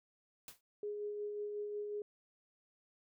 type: noise with exponential decay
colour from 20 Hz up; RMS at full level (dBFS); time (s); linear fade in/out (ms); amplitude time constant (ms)
white; -46; 0.48-0.61; 2; 28
type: tone with tremolo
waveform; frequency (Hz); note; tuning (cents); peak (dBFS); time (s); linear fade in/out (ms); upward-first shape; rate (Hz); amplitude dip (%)
sine; 415.3; G#4; 0; -37; 0.83-2.02; 2; sine; 5.5; 30
effects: none